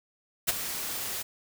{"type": "noise with ADSR envelope", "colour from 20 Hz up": "white", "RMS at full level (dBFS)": -23, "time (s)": [0.47, 1.23], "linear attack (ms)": 21, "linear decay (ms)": 23, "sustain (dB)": -11, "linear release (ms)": 14, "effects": []}